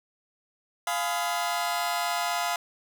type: chord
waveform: sawtooth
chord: F half-diminished seventh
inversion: none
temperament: just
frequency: 698.5 / 838.1 / 1005.8 / 1257.2 Hz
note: F5 / Ab5 / Cb6 / Eb6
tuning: 0 / +16 / +31 / +18 cents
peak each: -25 / -30 / -29 / -31 dBFS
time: 0.87-2.56 s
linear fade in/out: 2 ms
effects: none